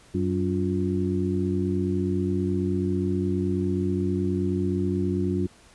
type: harmonic tone with a mistuned harmonic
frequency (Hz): 94.8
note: F#2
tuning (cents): +43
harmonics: 1 / 2 / 3 / 4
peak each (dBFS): -28 / -27 / -29 / -28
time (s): 0.14-5.47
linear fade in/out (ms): 10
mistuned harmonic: 4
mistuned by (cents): -120
effects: pink hiss -54 dBFS RMS until 5.74 s + resampled to 24000 Hz